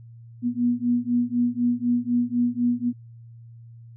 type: beating tone pair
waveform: sine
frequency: 240 / 244 Hz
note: B3 / B3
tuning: -49 / -21 cents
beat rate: 4 Hz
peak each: -23 dBFS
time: 0.42-2.93 s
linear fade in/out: 50 ms
effects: added 116 Hz sine -42 dBFS peak until 3.96 s